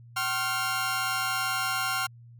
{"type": "tone cluster", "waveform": "sawtooth", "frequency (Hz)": [763, 1069, 1389], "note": ["G5", "C6", "F6"], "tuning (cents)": [-47, 37, -10], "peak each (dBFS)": [-30, -29, -25], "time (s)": [0.16, 2.07], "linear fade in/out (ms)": 10, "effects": ["added 118 Hz sine -47 dBFS peak until 2.39 s"]}